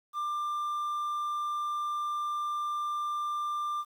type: tone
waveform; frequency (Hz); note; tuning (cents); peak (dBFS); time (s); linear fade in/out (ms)
triangle; 1190; D6; +22; -28; 0.13-3.85; 50
effects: 10-bit